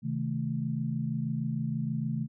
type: chord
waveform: sine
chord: A diminished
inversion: first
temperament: just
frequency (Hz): 132 / 158.4 / 220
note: C3 / Eb3 / A3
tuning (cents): +16 / +31 / 0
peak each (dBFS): -33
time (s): 0.02-2.28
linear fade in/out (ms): 50
effects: none